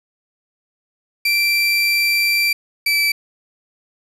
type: tone pair in turn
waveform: 30% pulse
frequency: 2349 / 2318 Hz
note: D7 / D7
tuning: 0 / -23 cents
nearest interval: unison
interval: 23 cents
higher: first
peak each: -12 dBFS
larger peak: neither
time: 1.25-2.53 / 2.86-3.12 s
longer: first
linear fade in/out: 5 ms
effects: resampled to 32000 Hz + 7-bit